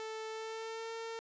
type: tone with pitch glide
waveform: sawtooth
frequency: 440 to 454.2 Hz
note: A4 to A#4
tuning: 0 to -45 cents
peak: -36 dBFS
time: 0-1.19 s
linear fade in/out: 0 ms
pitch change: +55 cents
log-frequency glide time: 0.29-0.92 s
effects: resampled to 16000 Hz + 13-bit